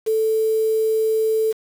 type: tone with quantisation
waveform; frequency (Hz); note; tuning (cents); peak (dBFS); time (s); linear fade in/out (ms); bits
sine; 440; A4; 0; -16; 0.06-1.53; 20; 6
effects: none